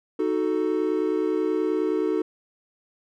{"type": "chord", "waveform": "triangle", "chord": "D# diminished", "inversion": "none", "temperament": "equal", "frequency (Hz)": [311.1, 370, 440], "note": ["D#4", "F#4", "A4"], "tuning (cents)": [0, 0, 0], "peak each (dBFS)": -24, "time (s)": [0.19, 2.22], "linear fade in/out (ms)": 5, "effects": []}